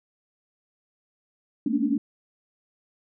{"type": "tone cluster", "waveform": "sine", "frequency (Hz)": [213.2, 232.6, 273.1, 284.5, 294.9], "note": ["G#3", "A#3", "C#4", "C#4", "D4"], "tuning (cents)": [46, -4, -26, 45, 7], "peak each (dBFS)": [-30, -27, -29, -26, -29], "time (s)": [1.66, 1.98], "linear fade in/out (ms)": 5, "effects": []}